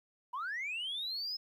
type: linear sweep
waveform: sine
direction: up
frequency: 940 to 5180 Hz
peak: -34 dBFS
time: 0.33-1.37 s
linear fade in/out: 10 ms
effects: tanh soft clip ceiling -33 dBFS + 12-bit